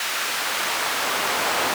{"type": "noise with high-pass filter sweep", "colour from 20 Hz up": "brown", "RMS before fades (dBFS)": -24, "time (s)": [0, 1.74], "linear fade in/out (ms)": 2, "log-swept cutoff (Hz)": [1700, 750], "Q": 0.72, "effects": []}